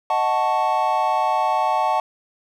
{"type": "chord", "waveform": "triangle", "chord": "D# half-diminished seventh", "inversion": "none", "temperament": "equal", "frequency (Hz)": [622.3, 740, 880, 1108.7], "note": ["D#5", "F#5", "A5", "C#6"], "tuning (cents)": [0, 0, 0, 0], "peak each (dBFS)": [-24, -20, -19, -23], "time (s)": [0.1, 2], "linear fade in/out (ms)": 2, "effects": []}